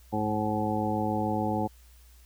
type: harmonic tone with a mistuned harmonic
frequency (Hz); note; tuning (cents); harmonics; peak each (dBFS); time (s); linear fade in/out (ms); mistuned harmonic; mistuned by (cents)
107; A2; -48; 1 / 2 / 3 / 4 / 5 / 7 / 8; -34 / -31 / -33 / -37 / -35 / -33 / -33; 0.12-1.68; 20; 1; -52
effects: added 60 Hz sine -52 dBFS peak until 2.25 s + white hiss -61 dBFS RMS until 2.25 s